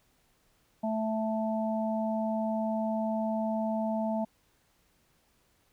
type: harmonic tone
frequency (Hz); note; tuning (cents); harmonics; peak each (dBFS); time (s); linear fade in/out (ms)
220; A3; 0; 1 / 3 / 4; -30 / -32 / -37; 0.83-4.25; 10
effects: pink hiss -69 dBFS RMS until 5.72 s